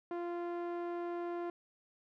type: tone with low-pass filter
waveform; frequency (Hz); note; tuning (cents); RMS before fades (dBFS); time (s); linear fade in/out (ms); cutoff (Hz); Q
sawtooth; 346.6; F4; -13; -39; 0.11-1.5; 2; 1200; 0.7
effects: none